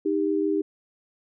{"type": "tone pair together", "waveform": "sine", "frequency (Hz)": [311.1, 397.3], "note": ["D#4", "G4"], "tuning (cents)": [0, 23], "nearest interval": "major third", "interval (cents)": 423, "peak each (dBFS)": -24, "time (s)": [0.05, 0.62], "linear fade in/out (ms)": 10, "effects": []}